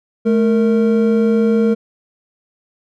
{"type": "tone pair together", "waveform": "triangle", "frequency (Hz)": [216.7, 461.6], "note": ["A3", "A#4"], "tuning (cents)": [-26, -17], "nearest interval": "octave + minor second", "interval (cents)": 1309, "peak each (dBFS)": [-11, -13], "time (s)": [0.25, 1.75], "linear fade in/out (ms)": 20, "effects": []}